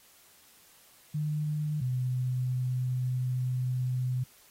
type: tone pair in turn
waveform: sine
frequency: 150.9 / 126.89 Hz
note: D3 / B2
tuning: +47 / +47 cents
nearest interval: minor third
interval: 300 cents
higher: first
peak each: -28 / -27 dBFS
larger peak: second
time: 1.14-1.81 / 1.81-4.24 s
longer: second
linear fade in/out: 10 ms
effects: white hiss -59 dBFS RMS until 4.5 s + AAC 48 kbps